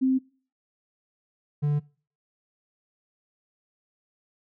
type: tone pair in turn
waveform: sine / triangle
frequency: 261.6 / 146.82 Hz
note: C4 / D3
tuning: 0 / 0 cents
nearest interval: minor seventh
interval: 1000 cents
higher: first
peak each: -19 dBFS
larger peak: neither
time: 0.01-0.19 / 1.62-1.8 s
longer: neither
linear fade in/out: 20 ms
effects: noise-tail reverb RT60 0.4 s tail -23 dB re dry